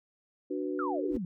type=chord; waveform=sine; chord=B minor; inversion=first; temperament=equal; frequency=293.7 / 370 / 493.9 Hz; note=D4 / F#4 / B4; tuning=0 / 0 / 0 cents; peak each=-34 / -34 / -39 dBFS; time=0.5-1.18 s; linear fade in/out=10 ms
type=exponential sweep; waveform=sine; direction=down; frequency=1451 to 164.81 Hz; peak=-32 dBFS; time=0.79-1.25 s; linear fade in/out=2 ms
type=noise with exponential growth; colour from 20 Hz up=brown; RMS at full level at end=-41 dBFS; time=1.03-1.17 s; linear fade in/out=5 ms; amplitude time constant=29 ms
effects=none